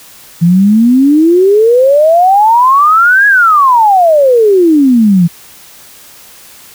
sine exponential two-way sweep, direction up then down, 164.81 to 1681 to 164.81 Hz, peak -3 dBFS, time 0.41-5.28 s, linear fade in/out 20 ms, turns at 3.27 s, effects white hiss -36 dBFS RMS until 6.74 s

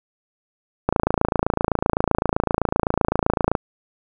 click train, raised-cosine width 1 ms, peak -3 dBFS, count 75, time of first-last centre 0.89-3.552 s, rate 27.8 Hz, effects none

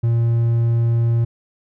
triangle tone, 116.54 Hz, A#2, in tune, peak -12 dBFS, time 0.03-1.25 s, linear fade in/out 10 ms, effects none

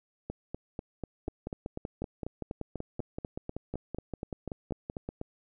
two click trains, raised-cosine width 2 ms, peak -22 / -22 dBFS, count 21 / 21, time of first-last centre 0.3-5.214 / 1.28-5.09 s, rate 4.07 / 5.25 Hz, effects none

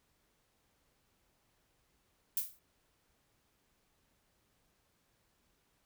violet noise with exponential decay, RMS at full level -30 dBFS, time 2.37-2.59 s, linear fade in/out 1 ms, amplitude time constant 46 ms, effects pink hiss -75 dBFS RMS until 5.85 s

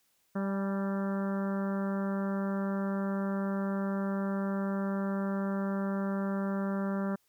harmonic tone with a mistuned harmonic, 196 Hz, G3, in tune, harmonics 1 / 2 / 3 / 4 / 5 / 6 / 7 / 8 / 9, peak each -30 / -40 / -39 / -48 / -46 / -46 / -45 / -49 / -52 dBFS, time 0.35-7.16 s, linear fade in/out 10 ms, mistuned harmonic 4, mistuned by +36 cents, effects white hiss -72 dBFS RMS until 7.28 s

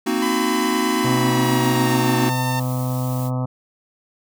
square chord, C half-diminished seventh, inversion third, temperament equal, 233.1 / 261.6 / 311.1 / 370 Hz, Bb3 / C4 / Eb4 / Gb4, 0 / 0 / 0 / 0 cents, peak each -25 dBFS, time 0.06-2.3 s, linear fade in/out 10 ms
sawtooth tone with pitch glide, 1007 to 902.3 Hz, B5 to A5, +33 to +43 cents, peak -20 dBFS, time 0.22-2.6 s, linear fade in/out 5 ms, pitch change -190 cents, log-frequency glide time 1.03-2.16 s
harmonic tone, 127.2 Hz, C3, 48 cents flat, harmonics 1 / 2 / 4 / 5 / 6 / 7 / 8 / 9 / 10, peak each -21 / -27 / -33 / -35 / -37 / -38 / -39 / -40 / -41 dBFS, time 1.04-3.46 s, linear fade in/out 10 ms
blue noise, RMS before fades -37 dBFS, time 1.41-3.31 s, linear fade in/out 50 ms
effects none

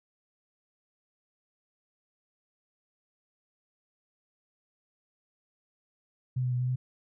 sine tone with pitch steps, 127.2 / 125.6 / 123.8 / 125.9 / 127.2 Hz, C3 / B2 / B2 / B2 / C3, -48 / +30 / +5 / +34 / -48 cents, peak -26 dBFS, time 6.36-6.76 s, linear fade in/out 10 ms, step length 80 ms, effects none

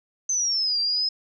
sine exponential two-way sweep, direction down then up, 6240 to 4699 to 5130 Hz, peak -21 dBFS, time 0.29-1.09 s, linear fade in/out 5 ms, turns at 0.8 s, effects none

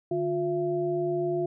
sine tone cluster, 149.6 / 355.8 / 673 Hz, D3 / F4 / E5, +32 / +32 / +36 cents, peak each -35 / -26 / -32 dBFS, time 0.11-1.46 s, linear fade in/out 5 ms, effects none

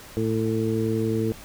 harmonic tone, 111.3 Hz, A2, 20 cents sharp, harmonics 1 / 2 / 3 / 4, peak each -27 / -27 / -27 / -27 dBFS, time 0.17-1.32 s, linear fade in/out 0 ms, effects pink hiss -44 dBFS RMS until 1.44 s

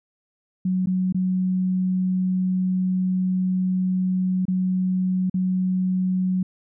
sine tone with dropouts, 185 Hz, F#3, in tune, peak -19 dBFS, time 0.65-6.43 s, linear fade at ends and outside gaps 5 ms, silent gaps 0.86-0.87 / 1.125-1.145 / 4.454-4.481 / 5.298-5.341 s, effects none

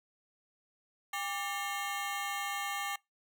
20% pulse ring-modulated tone, 987.8 Hz, B5, in tune, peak -26 dBFS, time 1.13-2.96 s, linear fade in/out 5 ms, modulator 184 Hz, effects noise-tail reverb RT60 0.2 s tail -25 dB re dry

